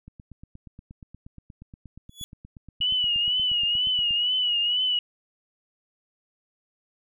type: click train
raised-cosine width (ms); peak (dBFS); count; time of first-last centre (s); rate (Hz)
5; -31; 35; 0.08-4.108; 8.44
type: tone with exponential growth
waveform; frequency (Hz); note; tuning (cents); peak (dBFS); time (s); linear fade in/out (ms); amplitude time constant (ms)
sawtooth; 3403; G#7; +41; -27; 2.09-2.24; 0; 32
type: tone with vibrato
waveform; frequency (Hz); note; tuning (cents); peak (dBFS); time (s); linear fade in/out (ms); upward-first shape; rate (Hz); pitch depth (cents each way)
sine; 2924; F#7; -21; -21; 2.81-4.99; 2; triangle; 2.1; 75
effects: none